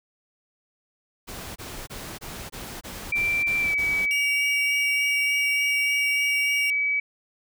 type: noise bursts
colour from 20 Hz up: pink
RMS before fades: -37 dBFS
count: 9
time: 1.27-4.064 s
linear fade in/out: 20 ms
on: 290 ms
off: 23 ms
type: tone with pitch glide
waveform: sine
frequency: 2349 to 2281 Hz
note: D7 to C#7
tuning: 0 to +49 cents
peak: -21 dBFS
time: 3.12-7 s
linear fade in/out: 5 ms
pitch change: -51 cents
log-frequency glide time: 3.61-3.75 s
type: tone with vibrato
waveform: sawtooth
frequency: 2800 Hz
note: F7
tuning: 4 cents sharp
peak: -25 dBFS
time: 4.11-6.7 s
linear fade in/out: 0 ms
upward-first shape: sine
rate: 3.4 Hz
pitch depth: 12 cents each way
effects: none